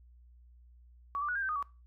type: tone with pitch steps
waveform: sine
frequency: 1131 / 1179 / 1465 / 1609 / 1550 / 1234 / 1135 Hz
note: C#6 / D6 / F#6 / G6 / G6 / D#6 / C#6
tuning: +34 / +6 / -18 / +45 / -20 / -15 / +41 cents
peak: -31 dBFS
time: 1.15-1.626 s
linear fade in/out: 0 ms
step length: 68 ms
effects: noise-tail reverb RT60 0.3 s tail -20 dB re dry + added 60 Hz sine -55 dBFS peak until 1.86 s